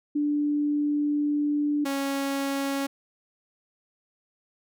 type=tone pair in turn; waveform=sine / sawtooth; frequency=293.7 / 276 Hz; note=D4 / C#4; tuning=0 / -7 cents; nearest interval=minor second; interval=107 cents; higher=first; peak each=-22 dBFS; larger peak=neither; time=0.15-1.85 / 1.85-2.87 s; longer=first; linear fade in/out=10 ms; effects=none